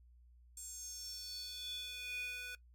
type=tone with high-pass filter sweep; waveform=square; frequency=493.9 Hz; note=B4; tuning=in tune; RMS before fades=-45 dBFS; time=0.57-2.55 s; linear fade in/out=2 ms; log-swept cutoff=7900 to 1900 Hz; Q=6.5; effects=noise-tail reverb RT60 0.1 s tail -19 dB re dry + added 60 Hz sine -60 dBFS peak until 2.74 s